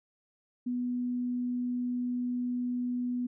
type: tone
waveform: sine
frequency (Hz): 246.3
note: B3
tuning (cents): -5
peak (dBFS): -29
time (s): 0.66-3.27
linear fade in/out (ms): 10
effects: none